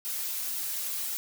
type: noise with flanger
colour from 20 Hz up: blue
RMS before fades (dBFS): -33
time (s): 0.05-1.17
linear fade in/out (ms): 0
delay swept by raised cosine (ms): 1.7 to 6.2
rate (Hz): 1.9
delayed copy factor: -0.7
effects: none